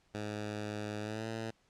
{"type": "tone with pitch glide", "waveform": "10% pulse", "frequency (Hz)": [105.3, 112.21], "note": ["G#2", "A2"], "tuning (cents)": [24, 34], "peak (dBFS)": -29, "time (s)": [0.14, 1.51], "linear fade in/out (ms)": 10, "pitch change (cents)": 110, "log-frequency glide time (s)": [1.01, 1.27], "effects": ["pink hiss -71 dBFS RMS until 1.69 s", "low-pass 7000 Hz 12 dB/octave"]}